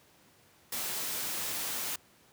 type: noise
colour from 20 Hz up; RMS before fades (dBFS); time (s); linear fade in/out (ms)
white; -35; 0.72-1.96; 5
effects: pink hiss -62 dBFS RMS until 2.32 s + high-pass 100 Hz 12 dB/octave